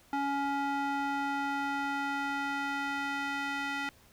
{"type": "tone with band-pass filter sweep", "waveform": "square", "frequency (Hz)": 280, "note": "C#4", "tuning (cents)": 18, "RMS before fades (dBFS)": -33, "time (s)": [0.13, 3.89], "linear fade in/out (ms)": 0, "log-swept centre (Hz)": [900, 1900], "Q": 1.3, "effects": ["pink hiss -61 dBFS RMS until 4.12 s"]}